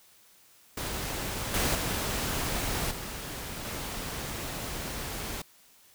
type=noise with level steps; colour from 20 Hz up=pink; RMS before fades=-34 / -27 / -31 / -38 / -36 dBFS; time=0.77-5.42 s; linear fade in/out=5 ms; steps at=1.54 / 1.75 / 2.91 / 3.65 s; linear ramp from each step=2 ms; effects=white hiss -59 dBFS RMS until 5.94 s

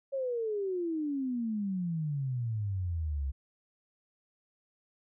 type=exponential sweep; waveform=sine; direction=down; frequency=554.4 to 65.7 Hz; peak=-30 dBFS; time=0.12-3.32 s; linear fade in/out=20 ms; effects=none

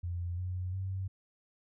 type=tone with pitch steps; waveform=sine; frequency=87.31 / 91.12 / 95.1 Hz; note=F2 / F#2 / F#2; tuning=0 / -26 / +48 cents; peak=-33 dBFS; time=0.03-1.08 s; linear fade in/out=10 ms; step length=350 ms; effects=none

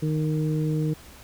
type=harmonic tone; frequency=154.7 Hz; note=D#3; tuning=10 cents flat; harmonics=1 / 2 / 3; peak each=-23 / -29 / -33 dBFS; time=0.02-0.94 s; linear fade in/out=10 ms; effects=added 67 Hz sine -53 dBFS peak until 1.23 s + pink hiss -48 dBFS RMS until 1.23 s

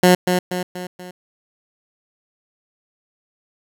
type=tone with echo; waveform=15% pulse; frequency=180.7 Hz; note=F#3; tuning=41 cents flat; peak=-3 dBFS; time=0.03-0.15 s; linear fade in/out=5 ms; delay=240 ms; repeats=4; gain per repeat=-6 dB; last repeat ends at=1.11 s; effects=none

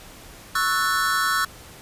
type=chord; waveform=square; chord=F# minor seventh; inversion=second; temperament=equal with one note detuned; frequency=1108.7 / 1318.5 / 1480 / 1769.2 Hz; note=C#6 / E6 / F#6 / A6; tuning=0 / 0 / 0 / +9 cents; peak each=-27 / -25 / -25 / -29 dBFS; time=0.55-1.45 s; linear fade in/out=5 ms; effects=pink hiss -44 dBFS RMS until 1.81 s + resampled to 32000 Hz

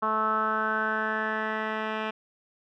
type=tone with low-pass filter sweep; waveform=10% pulse; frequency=217.6 Hz; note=A3; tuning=19 cents flat; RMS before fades=-28 dBFS; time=0.02-2.11 s; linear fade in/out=10 ms; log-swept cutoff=1200 to 2300 Hz; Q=7; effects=none

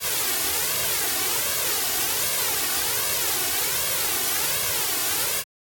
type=noise with flanger; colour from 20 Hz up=white; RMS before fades=-24 dBFS; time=0-5.44 s; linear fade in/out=50 ms; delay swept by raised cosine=1.8 to 2.74 ms; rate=1.3 Hz; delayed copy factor=+0.7; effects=high-pass 80 Hz 12 dB/octave + AAC 64 kbps

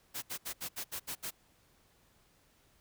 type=noise bursts; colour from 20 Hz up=white; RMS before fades=-39 dBFS; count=8; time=0.14-1.309 s; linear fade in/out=20 ms; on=84 ms; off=71 ms; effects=pink hiss -68 dBFS RMS until 2.8 s

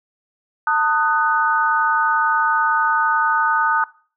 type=chord; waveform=sine; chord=D# diminished; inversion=second; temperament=just; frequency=896 / 1244.5 / 1493.4 Hz; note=A5 / D#6 / F#6; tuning=+31 / 0 / +16 cents; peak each=-19 dBFS; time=0.67-3.84 s; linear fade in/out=2 ms; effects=noise-tail reverb RT60 0.4 s tail -20 dB re dry

